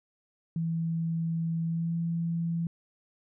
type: tone with pitch glide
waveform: sine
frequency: 164.81 to 167.59 Hz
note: E3 to E3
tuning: 0 to +29 cents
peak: -27 dBFS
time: 0.56-2.67 s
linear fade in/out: 2 ms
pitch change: +29 cents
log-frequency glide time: 1.65-1.95 s
effects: none